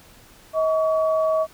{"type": "tone pair together", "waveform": "sine", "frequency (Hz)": [635.3, 1132], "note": ["D#5", "C#6"], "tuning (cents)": [36, 36], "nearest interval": "minor seventh", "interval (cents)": 1000, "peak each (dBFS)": [-18, -26], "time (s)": [0.53, 1.47], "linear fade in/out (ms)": 50, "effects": ["pink hiss -50 dBFS RMS until 1.53 s"]}